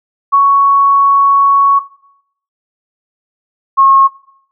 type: tone pair in turn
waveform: sine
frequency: 1113 / 1085.7 Hz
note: C#6 / C#6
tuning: +7 / -36 cents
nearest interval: unison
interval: 43 cents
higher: first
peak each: -4 dBFS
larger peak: neither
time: 0.32-1.8 / 3.77-4.08 s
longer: first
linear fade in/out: 20 ms
effects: noise-tail reverb RT60 0.7 s tail -17 dB re dry